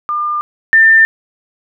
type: tone pair in turn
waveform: sine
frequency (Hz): 1202 / 1793.3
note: D6 / A6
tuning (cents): +40 / +32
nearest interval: perfect fifth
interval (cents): 692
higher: second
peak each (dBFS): -14 / -4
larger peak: second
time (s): 0.09-0.41 / 0.73-1.05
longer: neither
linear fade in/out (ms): 0
effects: none